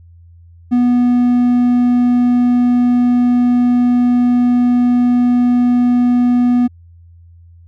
triangle tone, 244.8 Hz, B3, 15 cents flat, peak -7 dBFS, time 0.71-6.68 s, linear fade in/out 20 ms, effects added 85 Hz sine -39 dBFS peak until 7.67 s

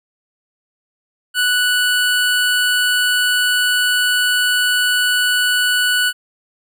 25% pulse tone, 1480 Hz, F#6, in tune, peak -10 dBFS, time 1.34-6.13 s, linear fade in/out 50 ms, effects none

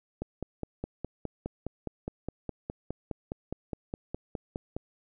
click train, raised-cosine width 2 ms, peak -20 dBFS, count 23, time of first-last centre 0.22-4.765 s, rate 4.84 Hz, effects none

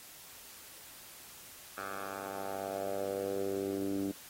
10% pulse tone with band-pass filter sweep, 98 Hz, G2, in tune, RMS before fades -37 dBFS, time 1.77-4.12 s, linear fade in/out 10 ms, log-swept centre 1300 to 270 Hz, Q 3.4, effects white hiss -52 dBFS RMS until 4.29 s + AAC 48 kbps

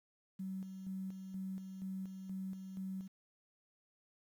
sine tone with tremolo, 190 Hz, F#3, 46 cents sharp, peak -39 dBFS, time 0.39-3.08 s, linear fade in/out 10 ms, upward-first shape square, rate 2.1 Hz, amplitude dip 50%, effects 11-bit

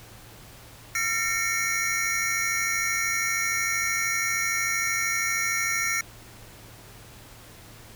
square tone cluster, 1367 / 1826 / 2177 / 2270 / 5780 Hz, F6 / A#6 / C#7 / C#7 / F#8, -37 / -36 / -32 / +41 / -41 cents, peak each -33 / -31 / -29 / -33 / -32 dBFS, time 0.95-6.01 s, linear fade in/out 2 ms, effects added 112 Hz sine -51 dBFS peak until 7.95 s + pink hiss -48 dBFS RMS until 7.95 s

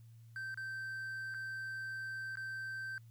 triangle tone with dropouts, 1557 Hz, G6, 12 cents flat, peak -38 dBFS, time 0.36-2.98 s, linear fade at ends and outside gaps 1 ms, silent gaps 0.544-0.574 / 1.341-1.345 / 2.356-2.371 s, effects added 114 Hz sine -54 dBFS peak until 3.1 s + white hiss -75 dBFS RMS until 3.1 s

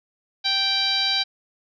10% pulse tone with low-pass filter, 782 Hz, G5, 4 cents flat, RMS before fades -22 dBFS, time 0.44-1.24 s, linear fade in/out 20 ms, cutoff 4300 Hz, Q 8.9, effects none

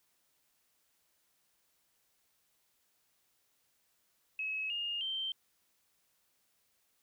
sine tone with pitch steps, 2570 / 2835 / 3128 Hz, E7 / F7 / G7, -45 / +25 / -4 cents, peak -34 dBFS, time 4.39-5.32 s, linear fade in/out 2 ms, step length 310 ms, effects white hiss -75 dBFS RMS until 7.02 s

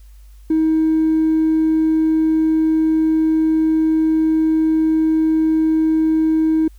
sine tone with hard clipping, 317.2 Hz, D#4, 33 cents sharp, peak -13 dBFS, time 0.5-6.68 s, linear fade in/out 5 ms, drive 1 dB, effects added 50 Hz sine -39 dBFS peak until 6.78 s + white hiss -58 dBFS RMS until 6.78 s

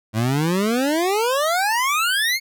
25% pulse exponential sweep, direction up, 105.2 to 2217 Hz, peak -14 dBFS, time 0.13-2.4 s, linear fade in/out 50 ms, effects none

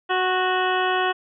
harmonic tone with a mistuned harmonic, 370 Hz, F#4, in tune, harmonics 1 / 2 / 3 / 4 / 5 / 7 / 8 / 9, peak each -25 / -24 / -26 / -27 / -29 / -33 / -32 / -36 dBFS, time 0.09-1.13 s, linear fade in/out 20 ms, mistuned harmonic 3, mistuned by -19 cents, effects none

